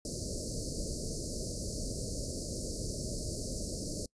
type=band-stop noise; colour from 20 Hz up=pink; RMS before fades=-37 dBFS; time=0.05-4.06 s; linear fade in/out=2 ms; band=630 to 4400 Hz; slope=96 dB/octave; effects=noise-tail reverb RT60 0.1 s tail -25 dB re dry + resampled to 22050 Hz